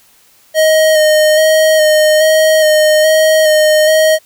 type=tone with vibrato; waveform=square; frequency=622.3 Hz; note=D#5; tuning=in tune; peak=-7 dBFS; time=0.54-4.19 s; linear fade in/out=50 ms; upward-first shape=square; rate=1.2 Hz; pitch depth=18 cents each way; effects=white hiss -48 dBFS RMS until 4.25 s